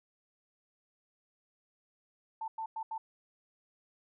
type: tone bursts at uneven times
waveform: sine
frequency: 889 Hz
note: A5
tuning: 18 cents sharp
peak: -35 dBFS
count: 4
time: 2.41-2.48 / 2.58-2.66 / 2.76-2.83 / 2.91-2.98 s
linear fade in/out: 5 ms
effects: none